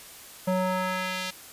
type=tone with band-pass filter sweep; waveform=square; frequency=185 Hz; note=F#3; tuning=in tune; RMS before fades=-28 dBFS; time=0.47-1.31 s; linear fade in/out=10 ms; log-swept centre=520 to 4000 Hz; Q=0.93; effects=white hiss -46 dBFS RMS until 1.52 s + resampled to 32000 Hz